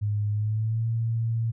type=tone with pitch glide; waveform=sine; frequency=104.2 to 114.29 Hz; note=G#2 to A#2; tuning=+6 to -34 cents; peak=-23 dBFS; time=0.01-1.52 s; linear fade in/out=20 ms; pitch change=+160 cents; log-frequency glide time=0.31-0.86 s; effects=none